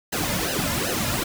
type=noise with flanger; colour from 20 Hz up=pink; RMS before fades=-25 dBFS; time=0.12-1.24 s; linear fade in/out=10 ms; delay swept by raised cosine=0.87 to 2.67 ms; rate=2.6 Hz; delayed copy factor=-0.9; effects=none